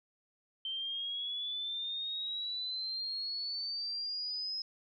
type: exponential sweep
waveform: sine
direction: up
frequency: 3114 to 5140 Hz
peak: -35 dBFS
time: 0.65-4.62 s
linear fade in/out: 2 ms
effects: none